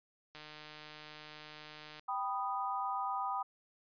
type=click train; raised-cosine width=0.2 ms; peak=-32 dBFS; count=251; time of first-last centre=0.35-1.995 s; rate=152 Hz
type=chord; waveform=sine; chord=G augmented; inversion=none; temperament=equal with one note detuned; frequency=784 / 987.8 / 1240.2 Hz; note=G5 / B5 / D#6; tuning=0 / 0 / -6 cents; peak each=-38 dBFS; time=2.08-3.43 s; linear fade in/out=10 ms
effects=resampled to 11025 Hz